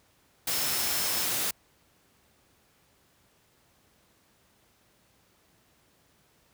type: tone in noise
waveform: sine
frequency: 5280 Hz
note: E8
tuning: 2 cents sharp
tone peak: -36 dBFS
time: 0.51-1.25 s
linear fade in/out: 5 ms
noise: white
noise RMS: -29 dBFS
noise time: 0.47-1.51 s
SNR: -10 dB
effects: pink hiss -65 dBFS RMS until 6.53 s + high-pass 60 Hz 12 dB/octave